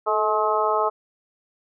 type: harmonic tone with a mistuned harmonic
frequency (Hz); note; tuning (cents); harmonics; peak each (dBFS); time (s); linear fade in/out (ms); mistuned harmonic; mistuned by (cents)
213.2; G#3; +46; 2 / 3 / 4 / 5 / 6; -25 / -25 / -25 / -25 / -25; 0.06-0.9; 20; 2; +33
effects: none